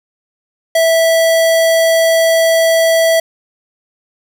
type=tone; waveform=square; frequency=656 Hz; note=E5; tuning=9 cents flat; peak=-9 dBFS; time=0.75-3.2 s; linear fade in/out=5 ms; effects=none